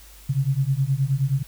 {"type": "beating tone pair", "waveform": "sine", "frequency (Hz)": [131.3, 140.8], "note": ["C3", "C#3"], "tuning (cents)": [6, 27], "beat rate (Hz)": 9.5, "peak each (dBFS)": -22, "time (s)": [0.29, 1.43], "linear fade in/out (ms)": 10, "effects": ["added 50 Hz sine -46 dBFS peak until 1.47 s", "white hiss -49 dBFS RMS until 1.47 s"]}